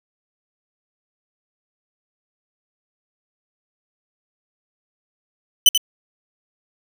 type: tone with echo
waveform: sawtooth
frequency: 3012 Hz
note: F#7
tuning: 30 cents sharp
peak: -4 dBFS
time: 5.66-5.69 s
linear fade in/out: 2 ms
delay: 87 ms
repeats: 1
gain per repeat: -7 dB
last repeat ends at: 5.777 s
effects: none